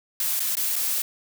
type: noise with dropouts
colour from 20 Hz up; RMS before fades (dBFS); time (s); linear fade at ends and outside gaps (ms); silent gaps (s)
blue; -25; 0.2-1.02; 2; 0.396-0.403 / 0.554-0.569 / 0.758-0.762
effects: none